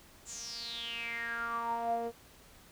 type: tone with band-pass filter sweep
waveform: sawtooth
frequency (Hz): 233.1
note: A#3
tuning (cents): 0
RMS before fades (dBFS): -37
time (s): 0.25-2.12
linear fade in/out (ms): 50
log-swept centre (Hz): 7500 to 520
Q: 8.6
effects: pink hiss -58 dBFS RMS until 2.71 s